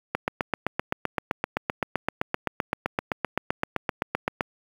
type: click train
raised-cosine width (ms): 0.5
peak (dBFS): -8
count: 34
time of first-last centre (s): 0.15-4.408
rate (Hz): 7.75
effects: high-pass 100 Hz 12 dB/octave + 7-bit